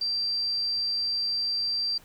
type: tone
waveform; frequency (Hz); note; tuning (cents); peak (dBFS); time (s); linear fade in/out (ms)
sine; 4703; D8; +2; -25; 0.01-1.98; 5
effects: pink hiss -55 dBFS RMS until 2.04 s